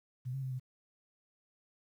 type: tone with pitch steps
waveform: sine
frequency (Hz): 126.2 / 135.1 / 131 / 128.2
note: B2 / C#3 / C3 / C3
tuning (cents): +38 / -44 / +2 / -35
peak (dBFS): -35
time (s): 0.25-0.598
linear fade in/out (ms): 20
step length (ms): 87
effects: 11-bit